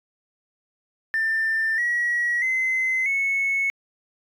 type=tone with pitch steps; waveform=triangle; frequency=1788 / 1916.3 / 2054 / 2201 Hz; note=A6 / A#6 / C7 / C#7; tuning=+27 / +47 / -33 / -13 cents; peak=-17 dBFS; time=1.14-3.7 s; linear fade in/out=0 ms; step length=640 ms; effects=tanh soft clip ceiling -17 dBFS